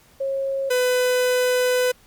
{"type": "tone pair in turn", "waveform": ["sine", "45% pulse"], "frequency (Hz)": [543, 500.6], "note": ["C#5", "B4"], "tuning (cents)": [-36, 23], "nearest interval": "minor second", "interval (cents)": 141, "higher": "first", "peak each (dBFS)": [-21, -17], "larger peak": "second", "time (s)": [[0.2, 0.7], [0.7, 1.92]], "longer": "second", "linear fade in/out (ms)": 10, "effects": ["pink hiss -54 dBFS RMS until 2.06 s", "MP3 96 kbps"]}